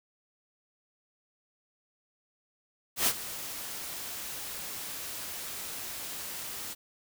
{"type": "noise with ADSR envelope", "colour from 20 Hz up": "white", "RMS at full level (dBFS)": -24, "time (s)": [2.96, 6.75], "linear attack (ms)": 110, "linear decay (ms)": 58, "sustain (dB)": -15, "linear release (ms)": 26, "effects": []}